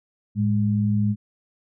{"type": "tone pair together", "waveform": "sine", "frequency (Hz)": [108.5, 206.2], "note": ["A2", "G#3"], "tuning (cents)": [-24, -12], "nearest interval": "major seventh", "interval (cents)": 1112, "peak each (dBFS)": -21, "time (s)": [0.35, 1.16], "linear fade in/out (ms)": 50, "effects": []}